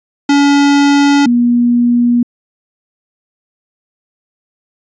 square / sine tone pair in turn, 284 / 240.4 Hz, C#4 / B3, +42 / -46 cents, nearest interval minor third, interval 288 cents, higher first, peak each -7 dBFS, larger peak neither, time 0.29-1.26 / 1.26-2.23 s, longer neither, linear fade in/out 5 ms, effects resampled to 16000 Hz

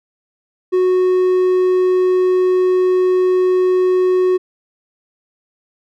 triangle tone, 367.8 Hz, F#4, 10 cents flat, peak -9 dBFS, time 0.72-4.38 s, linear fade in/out 20 ms, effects none

